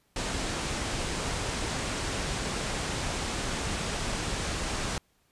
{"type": "low-pass noise", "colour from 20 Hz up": "pink", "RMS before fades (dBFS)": -32, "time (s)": [0.16, 4.98], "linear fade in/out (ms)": 2, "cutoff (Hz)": 9200, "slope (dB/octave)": 48, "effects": ["pink hiss -69 dBFS RMS until 5.31 s", "resampled to 32000 Hz"]}